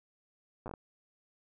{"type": "slowing click train", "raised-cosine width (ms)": 1, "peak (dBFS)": -28, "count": 6, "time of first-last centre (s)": [0.66, 0.738], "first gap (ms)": 8, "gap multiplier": 1.34, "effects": []}